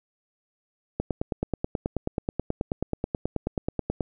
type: click train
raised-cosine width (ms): 2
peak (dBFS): -12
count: 29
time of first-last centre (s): 1-4.008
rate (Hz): 9.31
effects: none